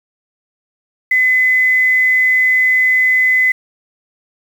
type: tone with quantisation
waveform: sine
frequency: 2025 Hz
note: B6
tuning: 43 cents sharp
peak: -9 dBFS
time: 1.11-3.52 s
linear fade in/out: 5 ms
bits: 6
effects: none